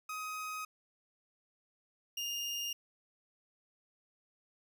30% pulse tone pair in turn, 1259 / 2826 Hz, D#6 / F7, +20 / +20 cents, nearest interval octave + major second, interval 1400 cents, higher second, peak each -36 / -33 dBFS, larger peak second, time 0.09-0.65 / 2.17-2.73 s, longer neither, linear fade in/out 5 ms, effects 12-bit

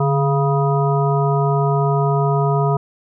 harmonic tone with a mistuned harmonic, 138.59 Hz, C#3, in tune, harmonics 1 / 3 / 5 / 7 / 9, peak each -16 / -21 / -23 / -24 / -26 dBFS, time 0-2.77 s, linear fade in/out 5 ms, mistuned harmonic 1, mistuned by +66 cents, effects none

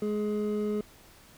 triangle tone pair together, 210 / 420 Hz, G#3 / G#4, +19 / +19 cents, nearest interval octave, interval 1200 cents, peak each -28 dBFS, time 0.02-0.81 s, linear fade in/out 2 ms, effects pink hiss -55 dBFS RMS until 1.37 s

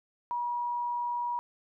sine tone, 962 Hz, B5, 46 cents flat, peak -29 dBFS, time 0.31-1.39 s, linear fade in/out 0 ms, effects none

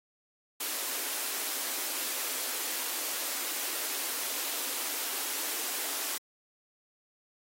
white high-pass noise, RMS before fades -34 dBFS, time 0.6-6.18 s, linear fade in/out 5 ms, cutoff 250 Hz, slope 96 dB/octave, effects AAC 48 kbps

